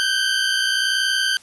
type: tone pair together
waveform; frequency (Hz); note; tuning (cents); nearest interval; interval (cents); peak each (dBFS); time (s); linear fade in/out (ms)
20% pulse; 1522.1 / 1583; F#6 / G6; +49 / +17; minor second; 68; -16; 0-1.37; 0
effects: white hiss -49 dBFS RMS until 1.42 s + resampled to 24000 Hz